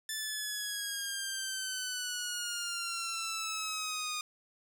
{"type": "exponential sweep", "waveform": "10% pulse", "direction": "down", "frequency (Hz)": [1760, 1226], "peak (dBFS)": -26, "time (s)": [0.09, 4.21], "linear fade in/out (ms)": 2, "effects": []}